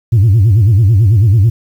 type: tone with vibrato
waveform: sine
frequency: 105.4 Hz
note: G#2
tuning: 26 cents sharp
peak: -3 dBFS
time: 0.12-1.5 s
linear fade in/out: 10 ms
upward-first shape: sine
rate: 9.1 Hz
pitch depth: 220 cents each way
effects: tanh soft clip ceiling -3 dBFS + 7-bit